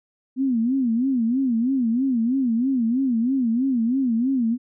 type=tone with vibrato; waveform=sine; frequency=247.1 Hz; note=B3; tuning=1 cent sharp; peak=-18 dBFS; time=0.36-4.58 s; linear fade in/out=50 ms; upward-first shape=sine; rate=3.1 Hz; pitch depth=170 cents each way; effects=none